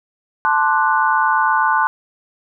sine chord, D dominant seventh, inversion second, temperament equal, 880 / 1046.5 / 1174.7 / 1480 Hz, A5 / C6 / D6 / F#6, 0 / 0 / 0 / 0 cents, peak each -17 / -18 / -22 / -18 dBFS, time 0.45-1.87 s, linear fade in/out 0 ms, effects none

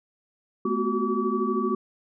sine tone cluster, 214.9 / 246 / 364.4 / 377.3 / 1146 Hz, A3 / B3 / F#4 / F#4 / D6, -41 / -7 / -26 / +34 / -43 cents, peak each -29 dBFS, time 0.65-1.75 s, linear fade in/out 5 ms, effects none

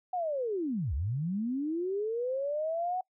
sine linear two-way sweep, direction down then up, 748 to 61.4 to 748 Hz, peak -29 dBFS, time 0.13-3.01 s, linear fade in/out 5 ms, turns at 0.94 s, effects noise-tail reverb RT60 0.1 s tail -24 dB re dry

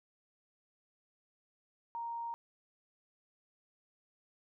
sine tone, 932.3 Hz, A#5, in tune, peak -37 dBFS, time 1.95-2.34 s, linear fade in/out 0 ms, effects none

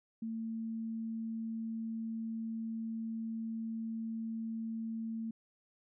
sine tone, 225 Hz, A3, 39 cents sharp, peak -36 dBFS, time 0.22-5.31 s, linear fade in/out 5 ms, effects none

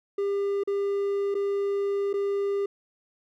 triangle tone with dropouts, 400 Hz, G4, 35 cents sharp, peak -22 dBFS, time 0.18-2.66 s, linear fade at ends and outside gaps 5 ms, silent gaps 0.636-0.674 / 1.344-1.35 / 2.131-2.138 s, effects none

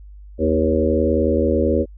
harmonic tone with a mistuned harmonic, 78.7 Hz, D#2, 20 cents sharp, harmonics 1 / 3 / 4 / 5 / 6 / 7, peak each -22 / -22 / -22 / -22 / -22 / -22 dBFS, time 0.38-1.86 s, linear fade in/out 50 ms, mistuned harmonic 6, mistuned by +29 cents, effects added 50 Hz sine -37 dBFS peak until 1.97 s

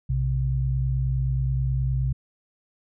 sine tone pair together, 61.36 / 130.81 Hz, B1 / C3, -11 / 0 cents, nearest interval octave + minor second, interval 1311 cents, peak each -25 / -23 dBFS, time 0.09-2.13 s, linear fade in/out 10 ms, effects none

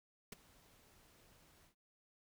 pink noise with ADSR envelope, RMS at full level -45 dBFS, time 0.32-1.75 s, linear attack 5 ms, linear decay 15 ms, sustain -22 dB, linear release 100 ms, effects none

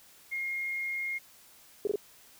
sine tone, 2139 Hz, C7, 38 cents sharp, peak -31 dBFS, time 0.31-1.19 s, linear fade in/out 20 ms
sine tone bursts, 410.9 Hz, G#4, 18 cents flat, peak -25 dBFS, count 3, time 1.85-1.958 s, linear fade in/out 2 ms, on 22 ms, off 21 ms
effects white hiss -57 dBFS RMS until 2.39 s

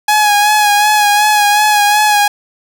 sawtooth tone with vibrato, 835 Hz, G#5, 9 cents sharp, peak -4 dBFS, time 0.08-2.28 s, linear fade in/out 5 ms, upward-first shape sine, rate 2.7 Hz, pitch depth 32 cents each way, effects none

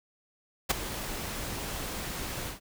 pink noise with ADSR envelope, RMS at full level -21 dBFS, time 0.69-2.6 s, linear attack 19 ms, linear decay 10 ms, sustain -15 dB, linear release 130 ms, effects none

